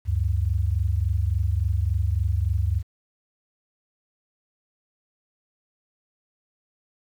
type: tone pair together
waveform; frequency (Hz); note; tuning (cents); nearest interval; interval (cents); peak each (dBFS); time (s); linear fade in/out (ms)
sine; 72.77 / 96.3; D2 / G2; -15 / -30; perfect fourth; 485; -23; 0.05-2.83; 50
effects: 9-bit